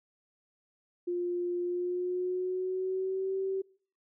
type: tone with pitch glide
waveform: sine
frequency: 352.4 to 384.3 Hz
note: F4 to G4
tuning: +16 to -34 cents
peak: -29 dBFS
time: 1.07-3.62 s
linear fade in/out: 10 ms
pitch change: +150 cents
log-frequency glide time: 1.62-3.36 s
effects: noise-tail reverb RT60 0.5 s tail -24 dB re dry